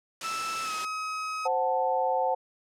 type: high-pass noise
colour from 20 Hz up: white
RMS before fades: -35 dBFS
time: 0.21-0.85 s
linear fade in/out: 2 ms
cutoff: 170 Hz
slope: 12 dB/octave
type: tone with pitch glide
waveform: 35% pulse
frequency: 1318.5 to 1269.9 Hz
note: E6 to D#6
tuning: 0 to +35 cents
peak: -29 dBFS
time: 0.23-1.48 s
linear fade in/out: 20 ms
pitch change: -65 cents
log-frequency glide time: 0.63-0.72 s
type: chord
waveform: sine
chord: F# diminished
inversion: second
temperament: equal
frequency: 523.3 / 740 / 880 Hz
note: C5 / F#5 / A5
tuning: 0 / 0 / 0 cents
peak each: -28 dBFS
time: 1.45-2.35 s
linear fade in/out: 10 ms
effects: low-pass 7000 Hz 12 dB/octave